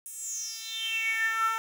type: tone with high-pass filter sweep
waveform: 10% pulse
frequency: 448.3 Hz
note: A4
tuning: 32 cents sharp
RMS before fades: -31 dBFS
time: 0.06-1.58 s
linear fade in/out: 0 ms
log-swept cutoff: 9800 to 1100 Hz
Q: 8.5
effects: none